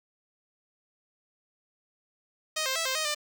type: tone with pitch steps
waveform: 5% pulse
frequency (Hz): 624 / 526 / 656 / 524 / 625 / 597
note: D#5 / C5 / E5 / C5 / D#5 / D5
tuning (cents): +5 / +9 / -9 / +2 / +8 / +28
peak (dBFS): -16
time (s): 2.56-3.148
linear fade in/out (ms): 10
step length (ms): 98
effects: none